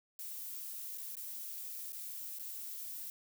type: noise with dropouts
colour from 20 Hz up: violet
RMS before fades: -44 dBFS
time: 0.19-3.1 s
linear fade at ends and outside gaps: 1 ms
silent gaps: 0.976-0.98 / 1.154-1.168 / 1.922-1.93 / 2.387-2.395 s
effects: none